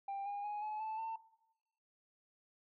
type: tone with pitch steps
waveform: sine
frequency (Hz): 792 / 811.9 / 832.3 / 853.3 / 874.7 / 896.7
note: G5 / G#5 / G#5 / G#5 / A5 / A5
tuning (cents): +18 / -39 / +4 / +47 / -10 / +33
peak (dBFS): -36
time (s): 0.08-1.16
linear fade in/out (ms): 5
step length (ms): 180
effects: noise-tail reverb RT60 0.8 s tail -18 dB re dry + tanh soft clip ceiling -37 dBFS